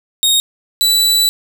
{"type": "tone pair in turn", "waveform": "sawtooth", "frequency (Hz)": [3729, 3958], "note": ["A#7", "B7"], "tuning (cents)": [0, 3], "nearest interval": "minor second", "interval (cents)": 103, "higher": "second", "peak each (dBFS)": -7, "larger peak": "neither", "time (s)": [[0.23, 0.4], [0.81, 1.29]], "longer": "second", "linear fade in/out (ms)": 0, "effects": []}